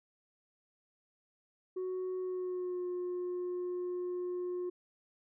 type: tone with pitch glide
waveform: sine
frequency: 370 to 358.4 Hz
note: F#4 to F4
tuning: 0 to +45 cents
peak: -32 dBFS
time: 1.76-4.7 s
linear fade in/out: 10 ms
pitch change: -55 cents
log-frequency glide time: 2.19-2.86 s
effects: tanh soft clip ceiling -33 dBFS